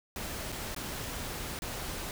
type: noise with dropouts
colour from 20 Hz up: pink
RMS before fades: -38 dBFS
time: 0.16-2.11 s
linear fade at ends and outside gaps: 1 ms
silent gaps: 0.52-0.524 / 0.747-0.763 / 1.59-1.62 s
effects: none